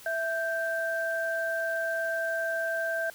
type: tone pair together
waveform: sine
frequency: 659.3 / 1568 Hz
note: E5 / G6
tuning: 0 / 0 cents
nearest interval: octave + minor third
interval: 1500 cents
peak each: -30 / -30 dBFS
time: 0.06-3.1 s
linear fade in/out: 2 ms
effects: white hiss -50 dBFS RMS until 3.14 s